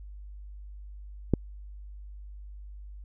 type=click; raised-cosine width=3 ms; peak=-8 dBFS; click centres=1.337 s; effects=added 50 Hz sine -41 dBFS peak until 3.04 s